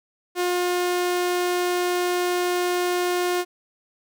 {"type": "tone", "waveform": "sawtooth", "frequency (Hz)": 356.7, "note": "F4", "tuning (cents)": 37, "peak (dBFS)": -17, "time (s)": [0.35, 3.45], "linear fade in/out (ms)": 50, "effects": []}